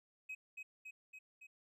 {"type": "tone with echo", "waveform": "triangle", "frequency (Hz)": 2537, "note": "D#7", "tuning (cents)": 33, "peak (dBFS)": -40, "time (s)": [0.29, 0.35], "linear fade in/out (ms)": 10, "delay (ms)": 280, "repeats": 4, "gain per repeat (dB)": -3, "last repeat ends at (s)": 1.47, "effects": ["tanh soft clip ceiling -38 dBFS"]}